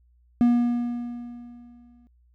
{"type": "tone with exponential decay", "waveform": "triangle", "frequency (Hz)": 240, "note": "B3", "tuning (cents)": -49, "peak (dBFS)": -12, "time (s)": [0.41, 2.07], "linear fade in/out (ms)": 0, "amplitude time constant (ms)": 360, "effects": ["added 60 Hz sine -57 dBFS peak until 2.34 s"]}